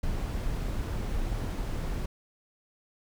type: noise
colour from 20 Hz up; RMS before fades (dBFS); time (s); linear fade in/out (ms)
brown; -31; 0.03-2.06; 5
effects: none